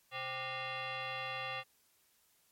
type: tone with frequency modulation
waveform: sine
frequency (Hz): 784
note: G5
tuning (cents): 0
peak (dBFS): -37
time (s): 0.11-1.64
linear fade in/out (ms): 50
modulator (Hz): 656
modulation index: 4.2
effects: white hiss -71 dBFS RMS until 2.51 s + MP3 64 kbps